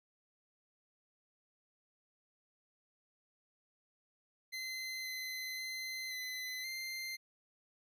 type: tone with pitch steps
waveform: 25% pulse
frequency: 2058 / 2044 / 2057 / 2024 / 2089 Hz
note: C7 / C7 / C7 / B6 / C7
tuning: -29 / -41 / -30 / +42 / -3 cents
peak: -36 dBFS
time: 4.52-7.17 s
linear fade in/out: 20 ms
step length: 530 ms
effects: none